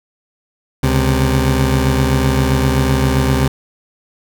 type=tone pair together; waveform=20% pulse; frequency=69.25 / 130.81 Hz; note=C#2 / C3; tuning=-1 / 0 cents; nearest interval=major seventh; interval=1101 cents; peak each=-10 dBFS; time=0.83-3.48 s; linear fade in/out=5 ms; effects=none